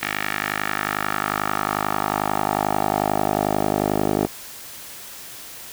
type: tone with band-pass filter sweep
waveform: 10% pulse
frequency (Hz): 51.2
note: G#1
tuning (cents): -24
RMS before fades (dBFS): -23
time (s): 0.01-4.27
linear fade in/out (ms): 10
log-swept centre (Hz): 2100 to 480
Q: 2
effects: white hiss -38 dBFS RMS until 5.72 s